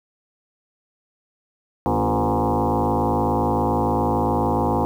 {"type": "tone with frequency modulation", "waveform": "sine", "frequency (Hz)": 292.6, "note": "D4", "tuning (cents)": -6, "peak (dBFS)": -17, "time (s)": [1.86, 4.85], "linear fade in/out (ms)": 0, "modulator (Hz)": 107, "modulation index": 6.5, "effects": ["8-bit"]}